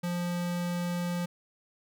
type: tone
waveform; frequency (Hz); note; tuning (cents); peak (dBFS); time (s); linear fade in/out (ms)
square; 175.2; F3; +6; -30; 0.03-1.26; 10
effects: none